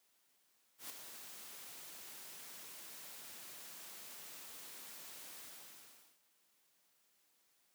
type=noise with ADSR envelope; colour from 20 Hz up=white; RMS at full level=-45 dBFS; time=0.78-6.2 s; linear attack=120 ms; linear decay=4 ms; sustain=-7 dB; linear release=810 ms; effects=white hiss -75 dBFS RMS until 7.74 s + high-pass 150 Hz 12 dB/octave